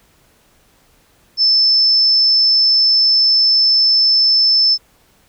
sine tone, 5274 Hz, E8, in tune, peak -9 dBFS, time 1.37-4.78 s, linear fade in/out 50 ms, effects pink hiss -54 dBFS RMS until 5.28 s

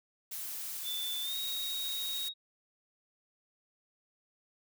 blue noise, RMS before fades -40 dBFS, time 0.31-2.29 s, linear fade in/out 10 ms
sine tone with pitch glide, 3520 to 3773 Hz, A7 to A#7, 0 to +20 cents, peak -35 dBFS, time 0.83-2.34 s, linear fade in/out 50 ms, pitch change +120 cents, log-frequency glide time 1.22-1.36 s
effects none

